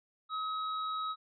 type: tone with hard clipping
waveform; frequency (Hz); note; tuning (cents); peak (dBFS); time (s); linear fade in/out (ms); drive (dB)
sine; 1275; D#6; +42; -35; 0.29-1.16; 50; 17
effects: resampled to 11025 Hz